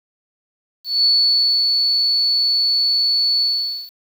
sine tone with ADSR envelope, 4439 Hz, C#8, 2 cents sharp, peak -11 dBFS, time 0.84-3.91 s, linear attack 200 ms, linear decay 600 ms, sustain -3 dB, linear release 490 ms, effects 7-bit

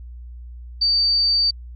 sine tone, 4613 Hz, D8, 32 cents flat, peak -15 dBFS, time 0.81-1.51 s, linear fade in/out 10 ms, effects added 60 Hz sine -34 dBFS peak until 1.75 s + Opus 48 kbps

